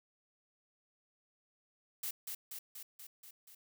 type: noise with echo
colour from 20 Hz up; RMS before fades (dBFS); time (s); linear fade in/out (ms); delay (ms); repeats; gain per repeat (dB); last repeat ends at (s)
blue; -39; 2.03-2.11; 5; 240; 6; -3; 3.55
effects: none